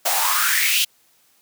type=noise with high-pass filter sweep; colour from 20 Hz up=white; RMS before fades=-19 dBFS; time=0.05-0.85 s; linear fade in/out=10 ms; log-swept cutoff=640 to 3200 Hz; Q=5.3; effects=white hiss -59 dBFS RMS until 1.41 s + high-pass 100 Hz 12 dB/octave